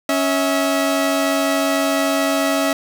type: tone pair together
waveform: sawtooth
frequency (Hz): 277.2 / 648.2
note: C#4 / E5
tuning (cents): 0 / -29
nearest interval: octave + minor third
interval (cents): 1471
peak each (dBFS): -15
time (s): 0.09-2.73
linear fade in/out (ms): 2
effects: none